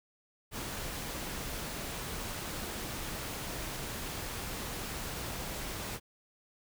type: noise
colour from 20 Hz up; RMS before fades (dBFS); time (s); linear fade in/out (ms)
pink; -39; 0.51-6; 50
effects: none